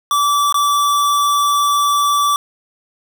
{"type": "tone with dropouts", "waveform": "square", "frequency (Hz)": 1158, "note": "D6", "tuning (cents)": -25, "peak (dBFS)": -13, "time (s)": [0.11, 2.36], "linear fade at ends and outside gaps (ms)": 1, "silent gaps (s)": [0.525, 0.543], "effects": []}